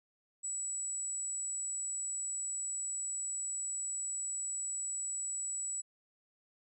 sine tone, 7860 Hz, B8, 9 cents flat, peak -35 dBFS, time 0.43-5.82 s, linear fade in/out 20 ms, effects none

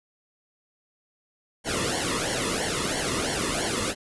pink noise with flanger, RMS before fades -27 dBFS, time 1.64-3.95 s, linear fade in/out 50 ms, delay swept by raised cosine 0.79 to 1.32 ms, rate 3 Hz, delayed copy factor -0.8, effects resampled to 24000 Hz

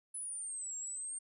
sine linear two-way sweep, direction down then up, 10180 to 7459 to 8750 Hz, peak -39 dBFS, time 0.14-1.19 s, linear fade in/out 10 ms, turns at 0.76 s, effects none

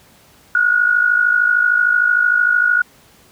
sine tone with amplitude modulation, 1450 Hz, F#6, 35 cents flat, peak -8 dBFS, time 0.55-2.82 s, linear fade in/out 2 ms, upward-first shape sine, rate 53.2 Hz, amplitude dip 70%, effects pink hiss -49 dBFS RMS until 3.31 s + high-pass 60 Hz 12 dB/octave

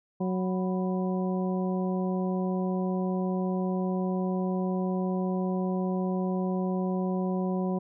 harmonic tone with a mistuned harmonic, 185.1 Hz, F#3, 1 cent sharp, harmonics 1 / 2 / 3 / 4 / 5, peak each -27 / -33 / -37 / -39 / -41 dBFS, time 0.2-7.79 s, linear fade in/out 10 ms, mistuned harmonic 5, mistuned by +110 cents, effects none

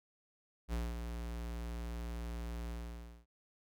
square tone with ADSR envelope, 58.27 Hz, A#1, in tune, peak -34 dBFS, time 0.68-3.26 s, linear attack 52 ms, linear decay 210 ms, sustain -6 dB, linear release 560 ms, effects none

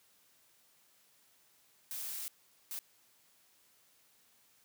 blue noise bursts at uneven times, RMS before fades -41 dBFS, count 2, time 1.91-2.28 / 2.71-2.79 s, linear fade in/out 0 ms, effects white hiss -68 dBFS RMS until 4.64 s + high-pass 80 Hz 12 dB/octave

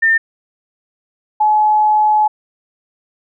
sine tone pair in turn, 1805 / 851.8 Hz, A6 / G#5, +44 / +44 cents, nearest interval octave + minor second, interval 1300 cents, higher first, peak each -9 dBFS, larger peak neither, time 0.02-0.18 / 1.4-2.28 s, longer second, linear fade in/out 10 ms, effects none

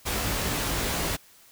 pink noise with comb filter, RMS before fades -28 dBFS, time 0.05-1.17 s, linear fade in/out 20 ms, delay 18 ms, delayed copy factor +0.55, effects white hiss -55 dBFS RMS until 1.51 s

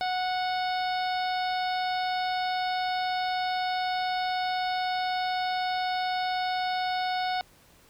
harmonic tone, 736 Hz, F#5, 9 cents flat, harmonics 1 / 2 / 3 / 4 / 5 / 6 / 7, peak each -27 / -36 / -39 / -43 / -39 / -41 / -43 dBFS, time 0.01-7.41 s, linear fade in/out 0 ms, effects pink hiss -58 dBFS RMS until 7.89 s

